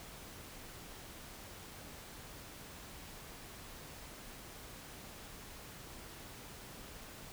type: silence
effects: pink hiss -51 dBFS RMS until 7.32 s